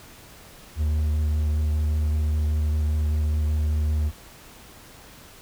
triangle tone with vibrato, 76.1 Hz, D#2, 38 cents flat, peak -18 dBFS, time 0.76-4.12 s, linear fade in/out 50 ms, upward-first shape square, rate 5.1 Hz, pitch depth 9 cents each way, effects pink hiss -47 dBFS RMS until 5.41 s

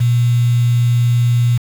sine tone with quantisation, 120.4 Hz, B2, 44 cents flat, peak -10 dBFS, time 0-1.58 s, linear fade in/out 10 ms, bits 5, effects none

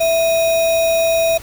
sine tone with sample-and-hold, 659.3 Hz, E5, in tune, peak -12 dBFS, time 0-1.38 s, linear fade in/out 10 ms, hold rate 3150 Hz, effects pink hiss -37 dBFS RMS until 1.42 s

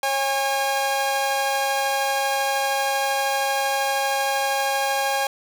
sawtooth tone pair together, 547 / 814.1 Hz, C#5 / G#5, -23 / -35 cents, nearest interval perfect fifth, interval 688 cents, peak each -22 / -18 dBFS, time 0.03-5.27 s, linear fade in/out 2 ms, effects none

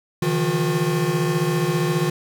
square tone cluster, 137.9 / 156.2 / 171.1 / 357.8 Hz, C#3 / D#3 / F3 / F4, -9 / +7 / -35 / +42 cents, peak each -30 / -23 / -27 / -24 dBFS, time 0.22-2.1 s, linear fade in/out 5 ms, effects none

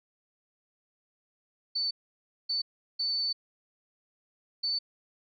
sine tone bursts at uneven times, 4510 Hz, C#8, 29 cents sharp, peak -27 dBFS, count 4, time 1.75-1.91 / 2.49-2.62 / 2.99-3.33 / 4.63-4.79 s, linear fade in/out 10 ms, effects none

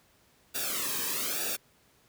white noise with flanger, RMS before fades -32 dBFS, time 0.54-1.57 s, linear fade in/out 20 ms, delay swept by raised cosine 0.95 to 1.45 ms, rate 1.1 Hz, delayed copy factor -0.85, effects pink hiss -64 dBFS RMS until 2.08 s + high-pass 60 Hz 12 dB/octave

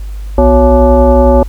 sine tone with frequency modulation, 247.9 Hz, B3, 7 cents sharp, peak -3 dBFS, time 0.38-1.43 s, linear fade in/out 2 ms, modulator 309 Hz, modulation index 1.7, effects added 50 Hz sine -19 dBFS peak until 1.48 s + pink hiss -42 dBFS RMS until 1.48 s

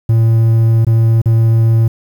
triangle tone with dropouts, 113.4 Hz, A#2, 47 cents flat, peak -5 dBFS, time 0.09-1.88 s, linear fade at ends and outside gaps 5 ms, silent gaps 0.849-0.867 / 1.217-1.257 s, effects 7-bit

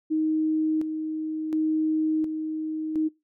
sine tone with tremolo, 313.1 Hz, D#4, 11 cents sharp, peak -21 dBFS, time 0.1-3.09 s, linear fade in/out 20 ms, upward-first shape square, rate 0.7 Hz, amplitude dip 50%, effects noise-tail reverb RT60 0.2 s tail -20 dB re dry

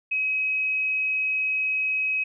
sine tone, 2544 Hz, D#7, 38 cents sharp, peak -22 dBFS, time 0.11-2.24 s, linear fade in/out 10 ms, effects none

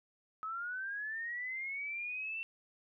sine linear sweep, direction up, 1271 to 2700 Hz, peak -37 dBFS, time 0.43-2.43 s, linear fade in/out 0 ms, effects none

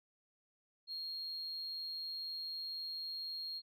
sine tone, 4254 Hz, C8, 28 cents sharp, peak -38 dBFS, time 0.87-3.62 s, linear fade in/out 50 ms, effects tanh soft clip ceiling -37 dBFS + MP3 96 kbps

